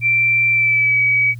sine tone with pitch glide, 2349 to 2273 Hz, D7 to C#7, 0 to +43 cents, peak -12 dBFS, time 0.01-1.35 s, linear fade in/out 50 ms, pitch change -57 cents, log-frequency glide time 0.51-1 s, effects added 119 Hz sine -29 dBFS peak until 1.39 s + white hiss -56 dBFS RMS until 1.39 s

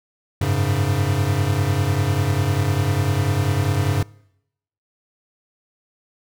square chord, F# suspended second, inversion none, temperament equal with one note detuned, 93.79 / 103.83 / 138.59 Hz, F#2 / G#2 / C#3, +24 / 0 / 0 cents, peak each -23 dBFS, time 0.41-4.03 s, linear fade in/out 5 ms, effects noise-tail reverb RT60 0.8 s tail -24 dB re dry

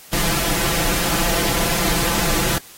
pink noise with comb filter, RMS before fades -20 dBFS, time 0.13-2.58 s, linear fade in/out 0 ms, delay 5.9 ms, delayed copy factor +0.95, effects white hiss -43 dBFS RMS until 2.77 s + AAC 48 kbps

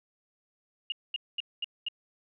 sine tone bursts, 2849 Hz, F7, 34 cents sharp, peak -29 dBFS, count 5, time 0.9-1.885 s, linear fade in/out 2 ms, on 21 ms, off 220 ms, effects none

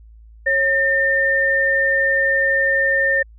sine tone pair together, 545.7 / 1808 Hz, C#5 / A6, -27 / +47 cents, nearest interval octave + major sixth, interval 2074 cents, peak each -21 / -15 dBFS, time 0.46-3.23 s, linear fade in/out 10 ms, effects added 55 Hz sine -41 dBFS peak until 3.38 s

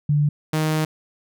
sine / sawtooth tone pair in turn, 147.2 / 155.95 Hz, D3 / D#3, +4 / +4 cents, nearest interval minor second, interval 100 cents, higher second, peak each -15 dBFS, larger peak neither, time 0.09-0.29 / 0.53-0.85 s, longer second, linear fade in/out 5 ms, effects none

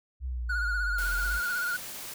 sine exponential two-way sweep, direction down then up, 65.9 to 44.16 to 57.3 Hz, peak -30 dBFS, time 0.2-1.41 s, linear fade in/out 50 ms, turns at 1.15 s
triangle tone with vibrato, 1442 Hz, F#6, 45 cents flat, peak -26 dBFS, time 0.49-1.77 s, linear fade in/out 10 ms, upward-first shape sine, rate 16 Hz, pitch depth 53 cents each way
white noise, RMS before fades -40 dBFS, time 0.98-2.14 s, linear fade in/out 5 ms
effects none

